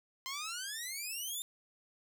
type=exponential sweep; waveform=10% pulse; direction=up; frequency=1033 to 3651 Hz; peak=-30 dBFS; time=0.26-1.42 s; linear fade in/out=0 ms; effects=none